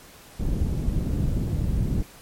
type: low-pass noise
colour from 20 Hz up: pink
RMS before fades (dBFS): -24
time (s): 0.39-2.03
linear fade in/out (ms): 10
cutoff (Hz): 200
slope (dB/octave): 12
effects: pink hiss -48 dBFS RMS until 2.21 s + MP3 64 kbps